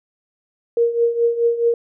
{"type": "tone with tremolo", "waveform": "sine", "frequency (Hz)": 468.4, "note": "A#4", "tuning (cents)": 8, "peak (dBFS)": -11, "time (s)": [0.77, 1.74], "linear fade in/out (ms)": 2, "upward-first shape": "triangle", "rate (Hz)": 4.7, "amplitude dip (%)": 80, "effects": []}